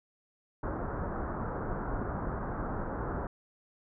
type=low-pass noise; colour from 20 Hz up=pink; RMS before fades=-35 dBFS; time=0.63-3.27 s; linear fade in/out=2 ms; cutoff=1500 Hz; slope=48 dB/octave; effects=none